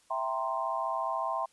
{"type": "chord", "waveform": "sine", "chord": "C dominant seventh", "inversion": "first", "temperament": "equal", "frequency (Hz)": [659.3, 784, 932.3, 1046.5], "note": ["E5", "G5", "Bb5", "C6"], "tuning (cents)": [0, 0, 0, 0], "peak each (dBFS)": [-35, -36, -36, -33], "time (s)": [0.1, 1.46], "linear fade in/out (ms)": 10, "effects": ["white hiss -65 dBFS RMS until 1.52 s", "resampled to 24000 Hz"]}